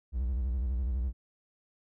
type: tone with vibrato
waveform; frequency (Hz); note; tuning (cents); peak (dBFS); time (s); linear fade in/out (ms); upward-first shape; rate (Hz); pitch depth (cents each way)
triangle; 62.8; B1; +30; -26; 0.12-1.13; 50; square; 12; 130
effects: none